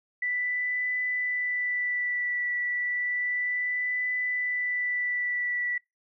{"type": "tone with vibrato", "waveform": "sine", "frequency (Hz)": 1975.5, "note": "B6", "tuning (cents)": 0, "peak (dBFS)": -26, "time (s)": [0.22, 5.78], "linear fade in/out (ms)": 5, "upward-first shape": "triangle", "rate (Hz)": 0.32, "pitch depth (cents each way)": 18, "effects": ["noise-tail reverb RT60 0.2 s tail -25 dB re dry"]}